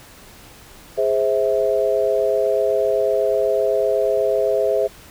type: chord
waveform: sine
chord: Ab augmented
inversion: none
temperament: equal with one note detuned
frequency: 415.3 / 523.3 / 651.3 Hz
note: Ab4 / C5 / E5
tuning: 0 / 0 / -21 cents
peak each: -20 dBFS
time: 0.97-4.88 s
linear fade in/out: 20 ms
effects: pink hiss -44 dBFS RMS until 5.1 s